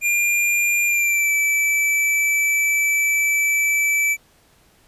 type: tone with pitch glide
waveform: square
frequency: 2400 to 2314 Hz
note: D7 to D7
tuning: +37 to -26 cents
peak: -17 dBFS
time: 0.01-4.17 s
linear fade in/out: 50 ms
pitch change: -63 cents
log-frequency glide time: 0.87-1.33 s
effects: pink hiss -56 dBFS RMS until 4.87 s + resampled to 32000 Hz